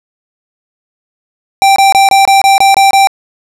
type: tone bursts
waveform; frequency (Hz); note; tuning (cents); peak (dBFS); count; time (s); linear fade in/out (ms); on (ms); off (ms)
square; 784; G5; 0; -4; 9; 1.62-3.072; 0; 140; 24
effects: low-pass 11000 Hz 12 dB/octave + 7-bit